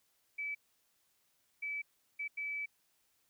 sine tone bursts at uneven times, 2301 Hz, D7, 36 cents flat, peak -36 dBFS, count 4, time 0.38-0.55 / 1.62-1.82 / 2.19-2.28 / 2.37-2.66 s, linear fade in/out 10 ms, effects white hiss -75 dBFS RMS until 3.29 s

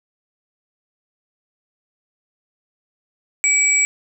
sine tone pair together, 2300 / 7736 Hz, D7 / B8, -37 / -37 cents, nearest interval octave + major sixth, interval 2100 cents, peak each -16 dBFS, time 3.44-3.85 s, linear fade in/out 0 ms, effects 8-bit

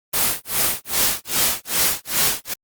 white noise with tremolo, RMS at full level -17 dBFS, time 0.13-2.54 s, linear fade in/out 10 ms, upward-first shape sine, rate 2.5 Hz, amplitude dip 100%, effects Opus 24 kbps

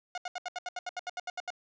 sawtooth tone bursts, 721 Hz, F#5, 45 cents flat, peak -30 dBFS, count 14, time 0.15-1.504 s, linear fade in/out 2 ms, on 28 ms, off 74 ms, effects resampled to 16000 Hz + 10-bit

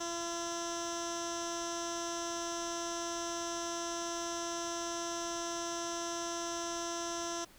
15% pulse tone with low-pass filter, 340 Hz, F4, 46 cents flat, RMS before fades -38 dBFS, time 0-7.45 s, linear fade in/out 10 ms, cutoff 6400 Hz, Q 5.9, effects pink hiss -59 dBFS RMS until 7.58 s

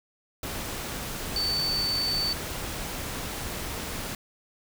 sine tone in noise, 4531 Hz, C#8, 37 cents sharp, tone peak -25 dBFS, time 1.36-2.33 s, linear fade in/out 2 ms, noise pink, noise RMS -34 dBFS, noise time 0.43-4.15 s, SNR +6 dB, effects none

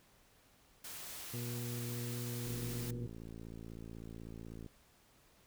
white noise, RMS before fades -47 dBFS, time 0.84-2.91 s, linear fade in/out 5 ms
harmonic tone, 120 Hz, B2, 49 cents flat, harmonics 1 / 2 / 3 / 4, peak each -40 / -46 / -50 / -52 dBFS, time 1.33-3.07 s, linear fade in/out 10 ms
click train, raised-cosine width 3 ms, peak -36 dBFS, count 124, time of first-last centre 2.47-4.663 s, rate 56.1 Hz
effects pink hiss -67 dBFS RMS until 5.46 s

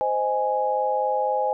sine chord, Ab major, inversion first, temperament just, 519.1 / 623 / 830.6 Hz, C5 / Eb5 / Ab5, -14 / +2 / 0 cents, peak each -25 / -28 / -23 dBFS, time 0.01-1.53 s, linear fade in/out 0 ms, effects none

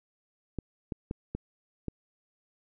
clicks, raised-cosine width 3 ms, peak -20 dBFS, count 5, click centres 0.587 / 0.922 / 1.111 / 1.35 / 1.883 s, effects none

